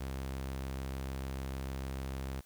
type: tone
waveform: sawtooth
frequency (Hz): 66.7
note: C2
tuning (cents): +34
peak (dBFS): -33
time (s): 0-2.41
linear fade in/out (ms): 10
effects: white hiss -64 dBFS RMS until 2.45 s